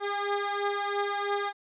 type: beating tone pair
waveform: 15% pulse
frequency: 404.6 / 407.6 Hz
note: G#4 / G#4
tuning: -45 / -32 cents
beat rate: 3 Hz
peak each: -23 / -26 dBFS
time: 0-1.53 s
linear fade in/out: 50 ms
effects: resampled to 8000 Hz